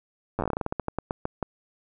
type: slowing click train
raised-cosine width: 1 ms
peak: -13 dBFS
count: 19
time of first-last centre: 0.39-1.427 s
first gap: 9 ms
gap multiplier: 1.19
effects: none